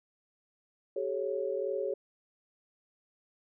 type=tone cluster; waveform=sine; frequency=385.8 / 428.1 / 552 Hz; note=G4 / A4 / C#5; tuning=-28 / -47 / -7 cents; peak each=-35 / -35 / -34 dBFS; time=0.96-1.94 s; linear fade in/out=5 ms; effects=none